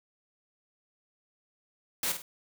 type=noise with echo; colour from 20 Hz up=white; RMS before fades=-30 dBFS; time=2.03-2.12 s; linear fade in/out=2 ms; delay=50 ms; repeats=2; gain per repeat=-8 dB; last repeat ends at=2.22 s; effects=none